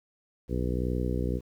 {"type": "harmonic tone", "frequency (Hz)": 61.74, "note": "B1", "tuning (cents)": 0, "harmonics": [1, 2, 3, 4, 5, 6, 7, 8], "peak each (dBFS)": [-30, -33, -35, -36, -37, -38, -38, -39], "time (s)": [0.48, 1.41], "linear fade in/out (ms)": 50, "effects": ["10-bit"]}